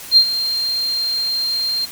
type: tone with ADSR envelope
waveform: sine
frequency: 4186 Hz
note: C8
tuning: in tune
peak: -4 dBFS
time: 0.11-1.86 s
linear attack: 58 ms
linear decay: 77 ms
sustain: -13 dB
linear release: 17 ms
effects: white hiss -34 dBFS RMS until 1.91 s + MP3 96 kbps